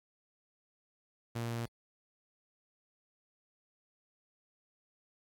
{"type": "tone", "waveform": "sawtooth", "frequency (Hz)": 117, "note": "A#2", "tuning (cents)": 7, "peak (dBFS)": -31, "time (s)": [1.35, 1.66], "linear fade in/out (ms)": 10, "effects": ["AAC 64 kbps"]}